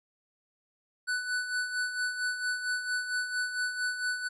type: tone with tremolo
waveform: square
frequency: 1491 Hz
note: F#6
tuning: 13 cents sharp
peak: -28 dBFS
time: 1.07-4.29 s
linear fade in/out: 20 ms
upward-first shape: sine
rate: 4.4 Hz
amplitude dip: 60%
effects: resampled to 24000 Hz